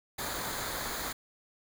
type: noise with comb filter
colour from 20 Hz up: pink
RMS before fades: -36 dBFS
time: 0.18-1.13 s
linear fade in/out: 10 ms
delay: 0.36 ms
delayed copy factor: -0.6
effects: none